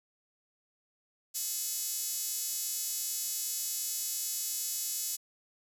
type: tone with high-pass filter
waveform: 5% pulse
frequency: 428.7 Hz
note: A4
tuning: 45 cents flat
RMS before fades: -35 dBFS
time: 1.34-5.17 s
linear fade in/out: 20 ms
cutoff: 8100 Hz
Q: 6.3
effects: none